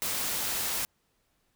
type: noise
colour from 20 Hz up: white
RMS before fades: -31 dBFS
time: 0.02-0.85 s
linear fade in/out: 0 ms
effects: pink hiss -73 dBFS RMS until 1.55 s